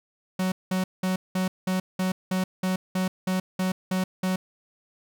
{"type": "tone bursts", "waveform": "45% pulse", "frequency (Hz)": 186, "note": "F#3", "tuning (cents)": 9, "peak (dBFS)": -23, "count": 13, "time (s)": [0.39, 4.36], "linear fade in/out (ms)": 5, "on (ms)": 130, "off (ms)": 190, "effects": []}